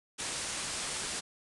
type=low-pass noise; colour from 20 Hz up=white; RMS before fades=-37 dBFS; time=0.18-1.21 s; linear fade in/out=20 ms; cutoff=10000 Hz; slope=96 dB/octave; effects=none